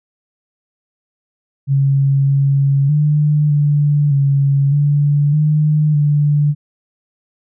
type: tone with pitch steps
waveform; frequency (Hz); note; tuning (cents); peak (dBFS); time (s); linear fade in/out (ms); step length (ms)
sine; 137.9 / 138.8 / 149.4 / 146.3 / 139.3 / 145 / 151.9 / 146.9; C#3 / C#3 / D3 / D3 / C#3 / D3 / D#3 / D3; -9 / +3 / +30 / -6 / +9 / -22 / -41 / +1; -10; 1.67-6.55; 50; 610
effects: none